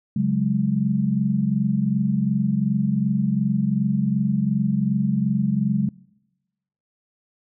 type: chord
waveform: sine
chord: C# suspended fourth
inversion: none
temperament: equal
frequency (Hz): 138.59 / 185 / 207.7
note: C#3 / F#3 / G#3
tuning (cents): 0 / 0 / 0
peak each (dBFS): -24 / -23 / -21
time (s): 0.16-5.89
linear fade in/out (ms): 5
effects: noise-tail reverb RT60 1.0 s tail -24 dB re dry